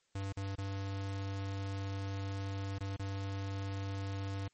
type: tone with dropouts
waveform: square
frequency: 98 Hz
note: G2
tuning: in tune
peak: -37 dBFS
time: 0.15-4.48 s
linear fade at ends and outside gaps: 5 ms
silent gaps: 0.325-0.369 / 0.554-0.582 / 2.785-2.806 / 2.965-2.994 s
effects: white hiss -75 dBFS RMS until 4.53 s + MP3 32 kbps